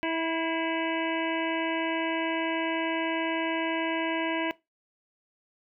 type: harmonic tone with a mistuned harmonic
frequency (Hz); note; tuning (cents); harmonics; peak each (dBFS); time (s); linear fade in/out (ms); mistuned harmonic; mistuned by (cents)
326.4; E4; -17; 1 / 2 / 3 / 5 / 6 / 7 / 8 / 9; -30 / -33 / -35 / -37 / -38 / -38 / -39 / -40; 0.03-4.51; 0; 6; +48
effects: noise-tail reverb RT60 0.2 s tail -19 dB re dry